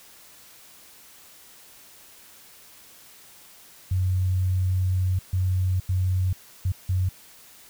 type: tone bursts at uneven times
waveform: sine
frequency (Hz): 92.5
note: F#2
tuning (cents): 0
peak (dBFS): -20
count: 5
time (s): 3.91-5.19 / 5.33-5.8 / 5.89-6.33 / 6.65-6.72 / 6.89-7.09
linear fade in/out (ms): 5
effects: white hiss -50 dBFS RMS until 7.69 s